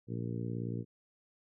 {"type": "harmonic tone", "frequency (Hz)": 58.27, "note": "A#1", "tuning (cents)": 0, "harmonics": [2, 3, 4, 5, 6, 7, 8], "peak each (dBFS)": [-37, -41, -43, -45, -47, -48, -49], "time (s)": [0.07, 0.85], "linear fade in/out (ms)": 50, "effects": []}